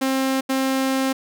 sawtooth tone bursts at uneven times, 265.7 Hz, C4, 27 cents sharp, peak -15 dBFS, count 2, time 0.01-0.41 / 0.49-1.13 s, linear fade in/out 10 ms, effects none

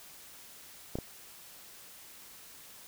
clicks, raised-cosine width 2 ms, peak -20 / -22 dBFS, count 2, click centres 0.955 / 0.987 s, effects white hiss -52 dBFS RMS until 2.87 s

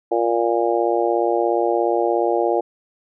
harmonic tone, 117 Hz, A#2, 7 cents sharp, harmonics 3 / 4 / 5 / 6 / 7, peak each -21 / -22 / -23 / -24 / -24 dBFS, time 0.11-2.61 s, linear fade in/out 10 ms, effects none

